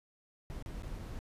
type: noise with dropouts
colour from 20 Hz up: brown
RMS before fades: -42 dBFS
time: 0.5-1.19 s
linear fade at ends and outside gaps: 0 ms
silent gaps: 0.625-0.661 / 0.822-0.833 / 0.989-0.993 s
effects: resampled to 32000 Hz